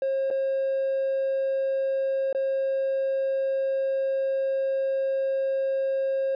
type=tone with dropouts; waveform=triangle; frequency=538 Hz; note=C5; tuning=48 cents sharp; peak=-20 dBFS; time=0.02-6.35 s; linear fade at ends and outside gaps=2 ms; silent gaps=0.303-0.31 / 2.328-2.348 s; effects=tanh soft clip ceiling -18 dBFS + resampled to 11025 Hz